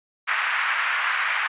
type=band-pass noise; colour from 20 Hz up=pink; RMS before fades=-24 dBFS; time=0.27-1.48 s; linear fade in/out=20 ms; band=1200 to 2400 Hz; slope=24 dB/octave; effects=resampled to 8000 Hz